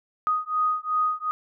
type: beating tone pair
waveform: sine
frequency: 1244.5 / 1247.2 Hz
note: D#6 / D#6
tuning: 0 / +4 cents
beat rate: 2.7 Hz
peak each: -25 dBFS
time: 0.27-1.31 s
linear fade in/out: 0 ms
effects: none